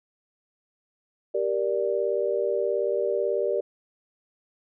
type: chord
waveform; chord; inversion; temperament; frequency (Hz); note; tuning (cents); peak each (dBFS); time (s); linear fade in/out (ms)
sine; G minor; none; just; 392 / 470.4 / 588; G4 / Bb4 / D5; 0 / +16 / +2; -27; 1.34-3.61; 10
effects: none